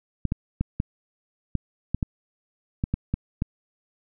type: clicks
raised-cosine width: 5 ms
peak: -11 dBFS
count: 11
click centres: 0.253 / 0.321 / 0.61 / 0.801 / 1.553 / 1.946 / 2.028 / 2.839 / 2.94 / 3.14 / 3.421 s
effects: none